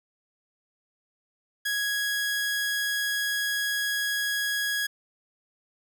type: tone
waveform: sawtooth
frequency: 1661.2 Hz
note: G#6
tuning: in tune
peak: -22 dBFS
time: 1.65-4.87 s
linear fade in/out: 10 ms
effects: none